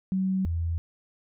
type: tone pair in turn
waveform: sine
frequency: 189.2 / 83.53 Hz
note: F#3 / E2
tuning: +39 / +23 cents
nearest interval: octave + major second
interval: 1416 cents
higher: first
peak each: -23 / -25 dBFS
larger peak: first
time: 0.12-0.45 / 0.45-0.78 s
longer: neither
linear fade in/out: 0 ms
effects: none